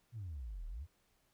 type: exponential two-way sweep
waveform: sine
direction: down then up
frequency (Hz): 123.47 to 36.71 to 90.1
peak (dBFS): -40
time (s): 0.12-0.87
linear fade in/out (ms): 50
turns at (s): 0.67
effects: tanh soft clip ceiling -38 dBFS + pink hiss -75 dBFS RMS until 1.33 s